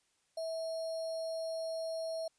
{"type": "tone with sample-and-hold", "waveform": "sine", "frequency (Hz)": 651, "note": "E5", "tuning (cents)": -22, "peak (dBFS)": -35, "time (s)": [0.37, 2.28], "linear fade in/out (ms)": 5, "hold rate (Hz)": 4900, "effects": ["white hiss -75 dBFS RMS until 2.38 s", "resampled to 22050 Hz"]}